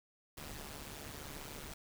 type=noise with amplitude modulation; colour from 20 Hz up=pink; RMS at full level=-44 dBFS; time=0.37-1.74 s; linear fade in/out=5 ms; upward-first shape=sine; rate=146 Hz; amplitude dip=75%; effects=none